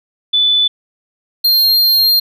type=tone pair in turn; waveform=sine / square; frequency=3488 / 4201 Hz; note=A7 / C8; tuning=-16 / +6 cents; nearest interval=minor third; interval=322 cents; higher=second; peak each=-9 dBFS; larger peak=neither; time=0.33-0.68 / 1.44-2.2 s; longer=second; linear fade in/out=10 ms; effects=none